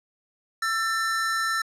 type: tone pair together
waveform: square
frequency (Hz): 1338 / 1786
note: E6 / A6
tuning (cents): +25 / +25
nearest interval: perfect fourth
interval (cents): 500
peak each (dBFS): -27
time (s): 0.62-1.62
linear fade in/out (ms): 5
effects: low-pass 10000 Hz 12 dB/octave